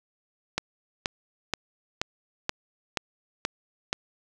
click train, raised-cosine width 0.2 ms, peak -8 dBFS, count 8, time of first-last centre 0.58-3.929 s, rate 2.09 Hz, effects none

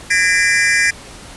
square tone cluster, 1651 / 1833 / 2016 / 2365 Hz, G#6 / A#6 / B6 / D7, -11 / -30 / +35 / +12 cents, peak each -18 dBFS, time 0.1-0.91 s, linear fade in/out 10 ms, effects pink hiss -36 dBFS RMS until 1.36 s + resampled to 24000 Hz

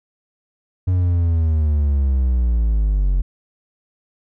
triangle linear sweep, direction down, 92.5 to 43.98 Hz, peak -12 dBFS, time 0.87-3.22 s, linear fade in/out 10 ms, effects none

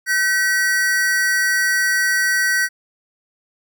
square tone pair together, 1528 / 1925.2 Hz, G6 / B6, -45 / -45 cents, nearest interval major third, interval 400 cents, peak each -19 dBFS, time 0.06-2.69 s, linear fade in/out 50 ms, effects none

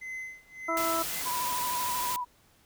triangle tone with tremolo, 2047 Hz, C7, 38 cents flat, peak -33 dBFS, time 0.01-1.22 s, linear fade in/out 10 ms, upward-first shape sine, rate 1.7 Hz, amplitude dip 95%
harmonic tone, 329.6 Hz, E4, in tune, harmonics 1 / 2 / 3 / 4, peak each -35 / -32 / -35 / -30 dBFS, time 0.68-1.03 s, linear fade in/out 10 ms
white noise, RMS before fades -34 dBFS, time 0.77-2.16 s, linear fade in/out 0 ms
sine tone with vibrato, 987.8 Hz, B5, in tune, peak -30 dBFS, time 1.25-2.25 s, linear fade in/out 20 ms, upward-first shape sine, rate 13 Hz, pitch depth 36 cents each way
effects pink hiss -63 dBFS RMS until 2.65 s

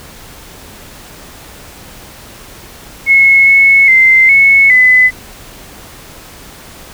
sine tone with pitch steps, 2182 / 2196 / 2079 / 2199 / 2012 Hz, C#7 / C#7 / C7 / C#7 / B6, -28 / -17 / -12 / -14 / +32 cents, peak -3 dBFS, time 3.06-5.11 s, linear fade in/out 50 ms, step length 410 ms, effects pink hiss -34 dBFS RMS until 6.93 s

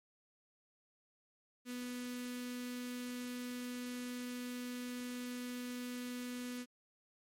sawtooth tone with notch filter, 246.8 Hz, B3, 1 cent flat, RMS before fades -43 dBFS, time 1.65-6.66 s, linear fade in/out 50 ms, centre 780 Hz, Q 0.6, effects MP3 64 kbps

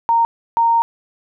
sine tone pair in turn, 925 / 925 Hz, A#5 / A#5, -14 / -14 cents, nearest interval unison, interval 0 cents, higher neither, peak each -11 dBFS, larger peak neither, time 0.09-0.25 / 0.57-0.82 s, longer second, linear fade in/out 0 ms, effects none

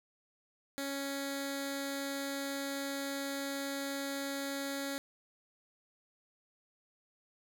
10% pulse tone with notch filter, 277.2 Hz, C#4, in tune, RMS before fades -38 dBFS, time 0.78-4.98 s, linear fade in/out 0 ms, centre 1000 Hz, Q 0.99, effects none

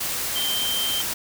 sine tone in noise, 3136 Hz, G7, in tune, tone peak -24 dBFS, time 0.35-1.02 s, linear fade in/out 10 ms, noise white, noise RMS -27 dBFS, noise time 0-1.14 s, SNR 0 dB, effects none

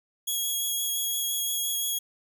5% pulse tone with vibrato, 3322 Hz, G#7, in tune, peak -19 dBFS, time 0.27-1.99 s, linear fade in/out 10 ms, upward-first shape sine, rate 5.8 Hz, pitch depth 13 cents each way, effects none

